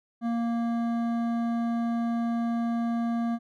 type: tone with hard clipping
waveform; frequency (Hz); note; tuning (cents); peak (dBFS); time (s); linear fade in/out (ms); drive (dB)
sine; 233.1; A#3; 0; -27; 0.21-3.39; 50; 11
effects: none